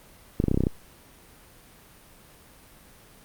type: clicks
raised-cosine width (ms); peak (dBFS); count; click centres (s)
3; -9; 9; 0.401 / 0.44 / 0.483 / 0.514 / 0.544 / 0.575 / 0.606 / 0.637 / 0.669
effects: pink hiss -52 dBFS RMS until 3.24 s + Opus 32 kbps